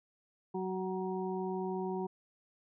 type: harmonic tone with a mistuned harmonic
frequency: 186.7 Hz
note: F#3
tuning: 16 cents sharp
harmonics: 1 / 2 / 4 / 5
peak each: -38 / -36 / -43 / -43 dBFS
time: 0.54-2.07 s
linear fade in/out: 10 ms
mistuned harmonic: 5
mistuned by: +15 cents
effects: none